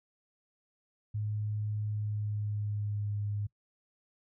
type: tone with pitch glide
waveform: sine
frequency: 105.7 to 103.17 Hz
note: G#2 to G#2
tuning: +31 to -11 cents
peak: -31 dBFS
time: 1.14-3.47 s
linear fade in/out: 10 ms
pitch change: -42 cents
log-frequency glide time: 1.86-3.18 s
effects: noise-tail reverb RT60 0.1 s tail -22 dB re dry